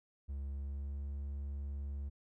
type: tone with pitch glide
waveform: triangle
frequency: 69.3 to 70.35 Hz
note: C#2 to C#2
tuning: 0 to +26 cents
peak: -36 dBFS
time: 0.28-2.1 s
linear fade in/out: 20 ms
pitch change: +26 cents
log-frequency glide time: 0.47-1.01 s
effects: none